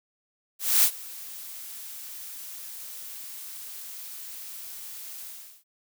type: noise with ADSR envelope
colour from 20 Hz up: blue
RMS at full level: -18 dBFS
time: 0.59-5.64 s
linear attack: 240 ms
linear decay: 75 ms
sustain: -22 dB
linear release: 380 ms
effects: none